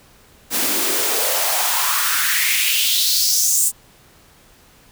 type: noise with high-pass filter sweep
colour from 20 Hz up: white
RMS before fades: -18 dBFS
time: 0.5-3.72 s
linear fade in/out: 50 ms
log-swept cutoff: 220 to 8400 Hz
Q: 3.5
effects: pink hiss -50 dBFS RMS until 4.91 s